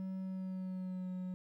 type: tone with pitch glide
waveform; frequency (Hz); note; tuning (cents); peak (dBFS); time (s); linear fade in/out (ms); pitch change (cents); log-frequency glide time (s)
triangle; 189 to 183.62; F#3 to F#3; +37 to -13; -36; 0-1.34; 0; -50; 0.19-1.09
effects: 13-bit